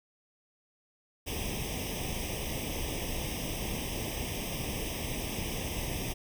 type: noise with comb filter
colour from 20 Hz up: pink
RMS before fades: -35 dBFS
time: 1.26-6.14 s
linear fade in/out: 20 ms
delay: 0.35 ms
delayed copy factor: +0.95
effects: none